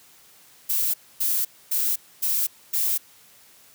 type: noise bursts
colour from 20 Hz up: violet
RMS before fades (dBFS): -23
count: 5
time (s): 0.69-2.98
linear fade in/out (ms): 10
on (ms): 250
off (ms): 260
effects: white hiss -53 dBFS RMS until 3.74 s + high-pass 60 Hz 12 dB/octave